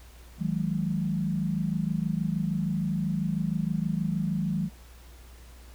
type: tone cluster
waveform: sine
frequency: 160.4 / 186.5 / 213.2 Hz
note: E3 / F#3 / G#3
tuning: -47 / +14 / +46 cents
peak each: -29 / -29 / -32 dBFS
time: 0.38-4.7 s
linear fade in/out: 50 ms
effects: added 60 Hz sine -47 dBFS peak until 5.74 s + pink hiss -55 dBFS RMS until 5.74 s